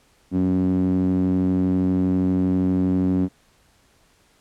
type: tone with band-pass filter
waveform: sawtooth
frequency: 92.5 Hz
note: F#2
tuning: in tune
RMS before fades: -20 dBFS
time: 0.31-3.29 s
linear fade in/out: 50 ms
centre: 240 Hz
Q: 6.8
effects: pink hiss -59 dBFS RMS until 4.4 s + low-pass 11000 Hz 12 dB/octave